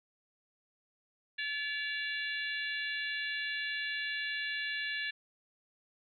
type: harmonic tone with a mistuned harmonic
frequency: 575 Hz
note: D5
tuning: 37 cents flat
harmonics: 3 / 4 / 5 / 6 / 7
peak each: -36 / -42 / -41 / -43 / -45 dBFS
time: 1.38-5.11 s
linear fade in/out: 10 ms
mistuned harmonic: 5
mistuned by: -54 cents
effects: none